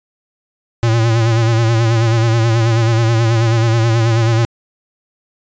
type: tone with vibrato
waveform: square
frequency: 114.5 Hz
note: A#2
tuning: 31 cents flat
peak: -11 dBFS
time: 0.83-4.45 s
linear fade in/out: 0 ms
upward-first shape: sine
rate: 9.3 Hz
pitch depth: 56 cents each way
effects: resampled to 16000 Hz